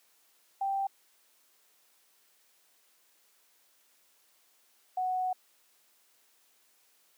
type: tone pair in turn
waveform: sine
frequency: 784 / 740 Hz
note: G5 / F#5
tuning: 0 / 0 cents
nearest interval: minor second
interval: 100 cents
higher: first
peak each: -28 dBFS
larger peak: neither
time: 0.61-0.87 / 4.97-5.33 s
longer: second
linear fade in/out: 5 ms
effects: white hiss -67 dBFS RMS until 7.17 s + high-pass 300 Hz 12 dB/octave